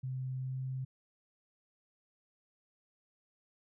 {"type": "tone with pitch glide", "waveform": "sine", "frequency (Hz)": [129.9, 130.88], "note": ["C3", "C3"], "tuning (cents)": [-12, 1], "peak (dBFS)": -35, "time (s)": [0.03, 0.85], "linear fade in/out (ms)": 10, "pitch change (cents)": 13, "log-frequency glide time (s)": [0.38, 0.58], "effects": []}